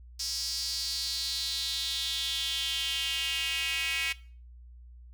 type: tone with high-pass filter sweep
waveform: square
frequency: 148.5 Hz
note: D3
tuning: 20 cents sharp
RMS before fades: -32 dBFS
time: 0.19-4.13 s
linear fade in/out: 10 ms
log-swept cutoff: 5200 to 2400 Hz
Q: 4.7
effects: noise-tail reverb RT60 0.4 s tail -19 dB re dry + added 60 Hz sine -47 dBFS peak until 5.13 s